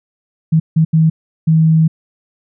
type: tone bursts at uneven times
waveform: sine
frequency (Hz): 160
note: D#3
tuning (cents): +49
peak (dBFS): -7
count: 4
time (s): 0.52-0.6 / 0.76-0.85 / 0.93-1.1 / 1.47-1.88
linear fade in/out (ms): 10
effects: none